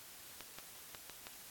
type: clicks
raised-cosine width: 0.2 ms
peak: -29 dBFS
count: 5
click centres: 0.407 / 0.586 / 0.948 / 1.097 / 1.269 s
effects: white hiss -54 dBFS RMS until 1.5 s + AAC 64 kbps